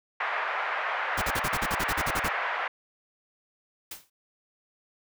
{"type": "band-pass noise", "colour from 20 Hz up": "white", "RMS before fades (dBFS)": -30, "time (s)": [0.2, 2.68], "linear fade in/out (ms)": 5, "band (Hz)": [620, 2000], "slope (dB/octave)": 24}
{"type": "noise bursts", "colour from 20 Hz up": "pink", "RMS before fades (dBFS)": -30, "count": 13, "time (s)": [1.17, 2.287], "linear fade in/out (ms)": 10, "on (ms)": 49, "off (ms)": 40}
{"type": "noise with exponential decay", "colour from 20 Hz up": "white", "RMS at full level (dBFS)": -35, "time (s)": [3.91, 4.1], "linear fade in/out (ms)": 5, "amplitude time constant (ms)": 41}
{"effects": []}